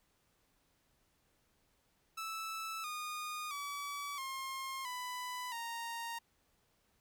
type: tone with pitch steps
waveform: sawtooth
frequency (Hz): 1314 / 1226 / 1143.9 / 1067.3 / 995.8 / 929.1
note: E6 / D#6 / D6 / C6 / B5 / A#5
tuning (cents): -6 / -26 / -46 / +34 / +14 / -6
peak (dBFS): -36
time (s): 2.17-6.19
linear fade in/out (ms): 10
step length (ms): 670
effects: pink hiss -75 dBFS RMS until 7 s